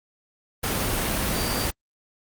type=tone in noise; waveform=sine; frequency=4673 Hz; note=D8; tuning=9 cents flat; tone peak=-31 dBFS; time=1.35-1.66 s; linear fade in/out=10 ms; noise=pink; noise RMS=-25 dBFS; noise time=0.63-1.71 s; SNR=-9 dB; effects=Opus 32 kbps